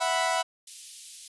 sawtooth chord, E suspended second, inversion none, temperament equal, 659.3 / 740 / 987.8 Hz, E5 / F#5 / B5, 0 / 0 / 0 cents, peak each -25 dBFS, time 0-0.43 s, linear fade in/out 20 ms
white high-pass noise, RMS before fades -43 dBFS, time 0.67-1.28 s, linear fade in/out 5 ms, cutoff 2900 Hz, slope 24 dB/octave
effects resampled to 24000 Hz

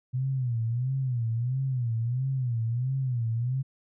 sine tone with vibrato, 123.47 Hz, B2, in tune, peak -25 dBFS, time 0.13-3.63 s, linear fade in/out 20 ms, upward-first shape sine, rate 1.5 Hz, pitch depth 150 cents each way, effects none

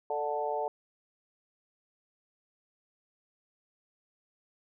harmonic tone with a mistuned harmonic, 146.83 Hz, D3, in tune, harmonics 3 / 4 / 5 / 6, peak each -35 / -35 / -35 / -35 dBFS, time 0.1-0.68 s, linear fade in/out 2 ms, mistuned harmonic 4, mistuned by +15 cents, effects none

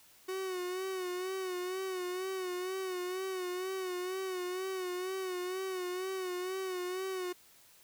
45% pulse tone with vibrato, 370 Hz, F#4, in tune, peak -35 dBFS, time 0.28-7.33 s, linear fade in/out 10 ms, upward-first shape sine, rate 2.1 Hz, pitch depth 55 cents each way, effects white hiss -61 dBFS RMS until 7.83 s

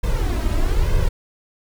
brown noise with flanger, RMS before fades -18 dBFS, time 0.03-1.09 s, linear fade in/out 10 ms, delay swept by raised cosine 1.9 to 3.2 ms, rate 1.1 Hz, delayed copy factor +0.75, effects none

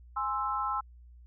sine chord, Ab augmented, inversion none, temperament equal, 830.6 / 1046.5 / 1318.5 Hz, Ab5 / C6 / E6, 0 / 0 / 0 cents, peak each -35 / -33 / -32 dBFS, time 0.16-0.81 s, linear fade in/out 10 ms, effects added 60 Hz sine -50 dBFS peak until 1.26 s

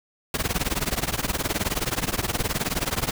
pink noise with tremolo, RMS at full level -22 dBFS, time 0.34-3.11 s, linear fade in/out 2 ms, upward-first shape triangle, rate 19 Hz, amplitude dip 100%, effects none

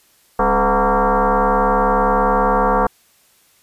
sine tone with frequency modulation, 200.3 Hz, G3, 38 cents sharp, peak -12 dBFS, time 0.39-2.87 s, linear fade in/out 5 ms, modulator 235 Hz, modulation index 4.7, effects white hiss -55 dBFS RMS until 3.62 s + resampled to 32000 Hz

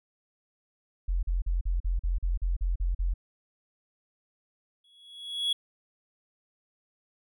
sine tone bursts, 43.65 Hz, F1, in tune, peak -24 dBFS, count 11, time 1.08-3.14 s, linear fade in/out 10 ms, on 150 ms, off 41 ms
triangle tone with exponential growth, 3354 Hz, G#7, 16 cents sharp, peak -21 dBFS, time 4.84-5.53 s, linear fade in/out 5 ms, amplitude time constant 150 ms
effects none

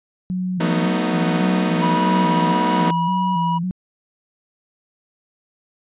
sine tone with vibrato, 176.4 Hz, F3, 18 cents sharp, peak -20 dBFS, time 0.3-3.71 s, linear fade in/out 0 ms, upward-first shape square, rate 1.8 Hz, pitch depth 68 cents each way
sawtooth chord, B dominant seventh, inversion second, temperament equal with one note detuned, 185 / 224.5 / 246.9 / 311.1 Hz, F#3 / A3 / B3 / D#4, 0 / +35 / 0 / 0 cents, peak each -21 / -20 / -20 / -20 dBFS, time 0.6-2.91 s, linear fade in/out 5 ms
triangle tone, 971 Hz, B5, 30 cents flat, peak -17 dBFS, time 1.81-3.59 s, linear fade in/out 20 ms
effects resampled to 8000 Hz

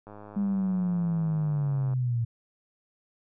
click train, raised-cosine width 1 ms, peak -31 dBFS, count 195, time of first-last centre 0.07-1.935 s, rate 104 Hz
sine linear sweep, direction down, 203 to 114.4 Hz, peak -24 dBFS, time 0.36-2.25 s, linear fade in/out 10 ms
effects none

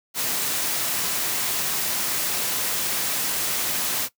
white noise, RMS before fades -25 dBFS, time 0.14-4.09 s, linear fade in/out 50 ms, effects noise-tail reverb RT60 0.1 s tail -17 dB re dry + high-pass 100 Hz 12 dB/octave

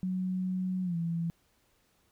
sine tone with pitch glide, 185 to 167.7 Hz, F#3 to E3, 0 to +30 cents, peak -29 dBFS, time 0.03-1.3 s, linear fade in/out 0 ms, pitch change -170 cents, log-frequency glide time 0.83-0.96 s, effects pink hiss -70 dBFS RMS until 2.11 s

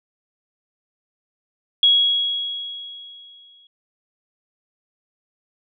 sine tone with exponential decay, 3322 Hz, G#7, in tune, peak -10 dBFS, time 1.83-3.67 s, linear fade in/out 2 ms, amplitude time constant 400 ms, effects none

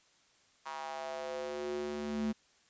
square tone with high-pass filter sweep, 73.42 Hz, D2, in tune, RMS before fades -38 dBFS, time 0.65-2.33 s, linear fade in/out 20 ms, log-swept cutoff 990 to 210 Hz, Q 4, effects white hiss -67 dBFS RMS until 2.69 s + resampled to 16000 Hz

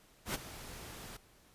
pink noise with ADSR envelope, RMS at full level -34 dBFS, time 0.25-1.17 s, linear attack 96 ms, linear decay 19 ms, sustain -14 dB, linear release 6 ms, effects pink hiss -64 dBFS RMS until 1.54 s + resampled to 32000 Hz

